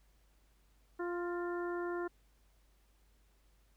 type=harmonic tone with a mistuned harmonic; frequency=349.2 Hz; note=F4; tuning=in tune; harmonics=1 / 2 / 3 / 4 / 5; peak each=-36 / -46 / -46 / -46 / -51 dBFS; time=0.99-2.08 s; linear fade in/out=10 ms; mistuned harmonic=5; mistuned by=+31 cents; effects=added 50 Hz sine -66 dBFS peak until 3.76 s + pink hiss -74 dBFS RMS until 3.76 s